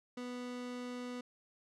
30% pulse tone, 246.9 Hz, B3, in tune, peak -38 dBFS, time 0.17-1.21 s, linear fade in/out 5 ms, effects low-pass 7000 Hz 12 dB/octave

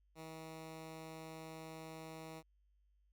10% pulse tone, 160 Hz, D#3, 49 cents sharp, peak -40 dBFS, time 0.15-2.43 s, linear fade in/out 50 ms, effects added 50 Hz sine -70 dBFS peak until 3.12 s

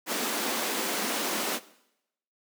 pink high-pass noise, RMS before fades -30 dBFS, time 0.06-1.6 s, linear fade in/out 50 ms, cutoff 210 Hz, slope 48 dB/octave, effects noise-tail reverb RT60 0.8 s tail -18 dB re dry

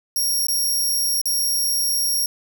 15% pulse tone with dropouts, 5588 Hz, F8, in tune, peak -13 dBFS, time 0.16-2.26 s, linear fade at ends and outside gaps 2 ms, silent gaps 0.469-0.484 / 1.215-1.256 s, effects none

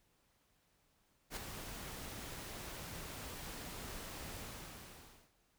pink noise with ADSR envelope, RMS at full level -40 dBFS, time 1.3-5.32 s, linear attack 67 ms, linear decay 7 ms, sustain -7 dB, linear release 970 ms, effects pink hiss -75 dBFS RMS until 5.58 s

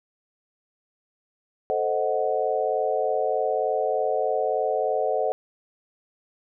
sine chord, A diminished seventh, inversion none, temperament equal, 440 / 523.3 / 622.3 / 740 Hz, A4 / C5 / Eb5 / Gb5, 0 / 0 / 0 / 0 cents, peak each -27 dBFS, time 1.7-5.32 s, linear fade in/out 0 ms, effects none

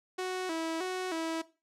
sawtooth tone with vibrato, 347 Hz, F4, 11 cents flat, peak -28 dBFS, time 0.18-1.42 s, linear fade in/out 10 ms, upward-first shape square, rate 1.6 Hz, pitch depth 110 cents each way, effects noise-tail reverb RT60 0.3 s tail -17 dB re dry + low-pass 9000 Hz 12 dB/octave

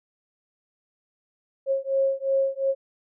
sine beating tone pair, 540 / 542.8 Hz, C#5 / C#5, -45 / -36 cents, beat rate 2.8 Hz, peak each -24 dBFS, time 1.66-2.75 s, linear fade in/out 50 ms, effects none

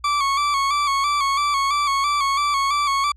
40% pulse tone with vibrato, 1132 Hz, C#6, 36 cents sharp, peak -17 dBFS, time 0.04-3.12 s, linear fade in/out 5 ms, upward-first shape square, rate 3 Hz, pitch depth 47 cents each way, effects added 60 Hz sine -45 dBFS peak until 3.16 s + low-pass 7000 Hz 12 dB/octave

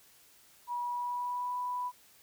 sine tone with pitch glide, 968 to 988.9 Hz, B5 to B5, -35 to +2 cents, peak -32 dBFS, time 0.67-1.92 s, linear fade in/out 50 ms, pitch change +37 cents, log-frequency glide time 0.82-1.56 s, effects white hiss -61 dBFS RMS until 2.22 s

